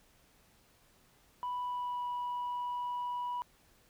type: tone with pitch glide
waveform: sine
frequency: 987.8 to 978.1 Hz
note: B5 to B5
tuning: 0 to -17 cents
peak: -32 dBFS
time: 1.43-3.42 s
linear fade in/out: 0 ms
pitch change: -17 cents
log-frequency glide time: 1.62-2.06 s
effects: tanh soft clip ceiling -32 dBFS + pink hiss -66 dBFS RMS until 3.89 s